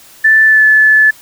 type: tone with pitch glide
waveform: sine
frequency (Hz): 1760 to 1732.8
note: A6 to A6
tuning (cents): 0 to -27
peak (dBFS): -4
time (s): 0.24-1.11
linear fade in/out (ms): 10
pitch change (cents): -27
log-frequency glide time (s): 0.45-0.64
effects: white hiss -40 dBFS RMS until 1.21 s